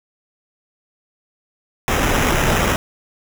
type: noise with sample-and-hold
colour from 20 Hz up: pink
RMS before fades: -17 dBFS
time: 1.88-2.76 s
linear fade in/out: 0 ms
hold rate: 4410 Hz
effects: none